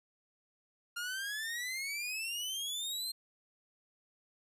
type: exponential sweep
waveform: sawtooth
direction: up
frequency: 1396 to 4202 Hz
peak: -33 dBFS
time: 0.96-3.12 s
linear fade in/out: 10 ms
effects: resampled to 32000 Hz